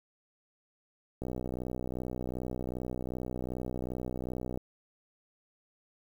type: click train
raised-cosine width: 2 ms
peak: -23 dBFS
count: 211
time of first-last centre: 1.22-4.575 s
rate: 62.6 Hz
effects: 9-bit